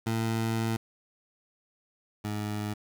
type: tone pair in turn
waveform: 20% pulse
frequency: 112.9 / 105.1 Hz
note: A2 / G#2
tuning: +45 / +21 cents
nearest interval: minor second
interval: 124 cents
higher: first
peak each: -22 / -26 dBFS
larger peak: first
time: 0.06-0.77 / 2.24-2.74 s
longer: first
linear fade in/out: 10 ms
effects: 9-bit